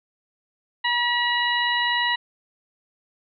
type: harmonic tone with a mistuned harmonic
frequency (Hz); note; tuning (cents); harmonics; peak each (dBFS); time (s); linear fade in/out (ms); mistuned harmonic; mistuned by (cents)
962; B5; -46; 1 / 2 / 3 / 4; -25 / -23 / -27 / -28; 0.84-2.16; 10; 4; +34
effects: none